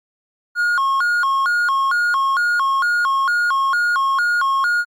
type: tone with vibrato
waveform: triangle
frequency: 1247 Hz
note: D#6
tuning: 3 cents sharp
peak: -13 dBFS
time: 0.55-4.85 s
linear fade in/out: 50 ms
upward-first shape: square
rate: 2.2 Hz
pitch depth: 240 cents each way
effects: Opus 48 kbps